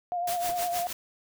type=tone with vibrato; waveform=sine; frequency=703 Hz; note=F5; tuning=11 cents sharp; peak=-27 dBFS; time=0.12-0.87 s; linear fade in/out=0 ms; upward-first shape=sine; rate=9.8 Hz; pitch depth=36 cents each way
type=noise with tremolo; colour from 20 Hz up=white; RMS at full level=-33 dBFS; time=0.27-0.93 s; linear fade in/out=5 ms; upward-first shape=sine; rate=6.4 Hz; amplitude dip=80%
type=noise with exponential decay; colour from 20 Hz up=pink; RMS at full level=-38 dBFS; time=0.49-0.64 s; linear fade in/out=2 ms; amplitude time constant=32 ms
effects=none